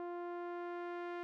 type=tone with low-pass filter sweep; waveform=sawtooth; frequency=349.2 Hz; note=F4; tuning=in tune; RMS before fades=-43 dBFS; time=0-1.23 s; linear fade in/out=0 ms; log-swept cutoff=1000 to 2000 Hz; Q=1; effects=none